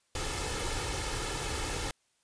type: noise with comb filter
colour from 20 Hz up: pink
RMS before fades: -34 dBFS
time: 0.15-1.91 s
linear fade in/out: 2 ms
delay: 2.3 ms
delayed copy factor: +0.6
effects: white hiss -73 dBFS RMS until 2.23 s + resampled to 22050 Hz